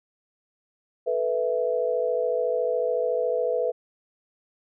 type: chord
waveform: sine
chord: A suspended second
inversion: none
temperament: equal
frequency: 440 / 493.9 / 659.3 Hz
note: A4 / B4 / E5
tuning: 0 / 0 / 0 cents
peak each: -29 / -24 / -28 dBFS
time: 1.06-3.72 s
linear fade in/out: 20 ms
effects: none